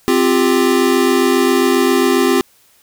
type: chord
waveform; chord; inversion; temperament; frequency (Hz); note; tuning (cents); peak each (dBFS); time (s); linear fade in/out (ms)
square; C suspended fourth; none; equal with one note detuned; 261.6 / 349.2 / 396.6; C4 / F4 / G4; 0 / 0 / +20; -16; 0.08-2.41; 0
effects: white hiss -52 dBFS RMS until 2.82 s